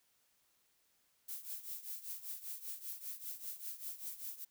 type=noise with tremolo; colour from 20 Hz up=violet; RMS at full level=-42 dBFS; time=1.28-4.45 s; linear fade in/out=10 ms; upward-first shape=triangle; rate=5.1 Hz; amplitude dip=85%; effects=white hiss -75 dBFS RMS until 4.5 s